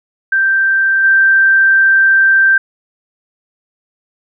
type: tone with level steps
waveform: sine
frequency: 1568 Hz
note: G6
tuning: in tune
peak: -9 / -6 dBFS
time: 0.32-2.58 s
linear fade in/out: 5 ms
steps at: 1.03 s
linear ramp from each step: 20 ms
effects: none